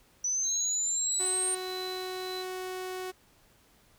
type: exponential sweep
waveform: sine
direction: up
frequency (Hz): 5920 to 8820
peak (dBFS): -27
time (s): 0.24-1.55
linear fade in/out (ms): 5
type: tone with tremolo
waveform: triangle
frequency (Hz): 4007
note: B7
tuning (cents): +24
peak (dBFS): -36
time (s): 0.42-2.45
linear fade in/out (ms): 50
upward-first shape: sine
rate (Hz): 1.6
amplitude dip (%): 55
type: tone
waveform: sawtooth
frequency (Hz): 370.4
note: F#4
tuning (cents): +2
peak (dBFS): -31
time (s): 1.19-3.12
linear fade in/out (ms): 20
effects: pink hiss -63 dBFS RMS until 3.98 s